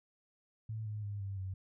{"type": "tone with pitch steps", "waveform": "sine", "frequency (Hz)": [110, 105.95, 102.04, 98.28, 94.66], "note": ["A2", "G#2", "G#2", "G2", "F#2"], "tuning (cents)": [0, 35, -30, 5, 40], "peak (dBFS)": -37, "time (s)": [0.69, 1.54], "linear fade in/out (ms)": 5, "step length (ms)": 170, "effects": []}